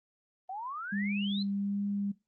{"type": "exponential sweep", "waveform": "sine", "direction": "up", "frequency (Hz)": [728, 4186], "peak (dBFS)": -36, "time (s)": [0.49, 1.43], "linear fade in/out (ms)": 5}
{"type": "tone with vibrato", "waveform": "sine", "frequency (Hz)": 200.7, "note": "G3", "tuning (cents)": 41, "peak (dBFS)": -30, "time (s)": [0.92, 2.12], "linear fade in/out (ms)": 10, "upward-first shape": "triangle", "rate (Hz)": 1.3, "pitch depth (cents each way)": 14}
{"effects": ["noise-tail reverb RT60 0.2 s tail -19 dB re dry", "Opus 32 kbps"]}